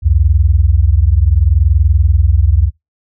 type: tone pair together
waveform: sine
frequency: 65.66 / 86.3 Hz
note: C2 / F2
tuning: +7 / -20 cents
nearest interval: perfect fourth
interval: 473 cents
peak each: -10 dBFS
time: 0.02-2.71 s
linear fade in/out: 50 ms
effects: noise-tail reverb RT60 0.2 s tail -23 dB re dry